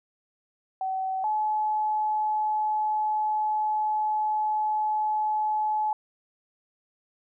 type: tone pair in turn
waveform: sine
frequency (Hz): 760 / 855.7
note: F#5 / A5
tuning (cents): +46 / -48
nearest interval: major second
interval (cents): 206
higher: second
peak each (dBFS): -26 / -23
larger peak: second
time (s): 0.81-1.24 / 1.24-5.93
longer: second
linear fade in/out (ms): 2
effects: none